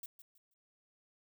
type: noise with echo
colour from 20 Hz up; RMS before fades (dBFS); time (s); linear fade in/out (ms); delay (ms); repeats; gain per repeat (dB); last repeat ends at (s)
violet; -45; 0.03-0.06; 2; 160; 3; -11; 0.54
effects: none